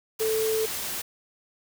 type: tone in noise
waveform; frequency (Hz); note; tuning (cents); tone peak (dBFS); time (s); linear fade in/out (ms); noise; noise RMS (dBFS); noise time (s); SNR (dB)
sine; 440; A4; 0; -23; 0.2-0.66; 10; white; -32; 0.19-1.02; +6
effects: none